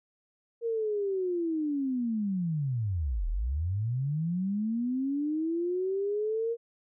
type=linear two-way sweep; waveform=sine; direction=down then up; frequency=470.1 to 36.71 to 470.1 Hz; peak=-27 dBFS; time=0.61-6.57 s; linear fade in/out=50 ms; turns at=3.28 s; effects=none